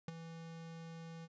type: tone with ADSR envelope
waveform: square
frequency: 164.81 Hz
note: E3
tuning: in tune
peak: -38 dBFS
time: 0.08-1.28 s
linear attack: 3 ms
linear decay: 18 ms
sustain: -10 dB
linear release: 41 ms
effects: resampled to 16000 Hz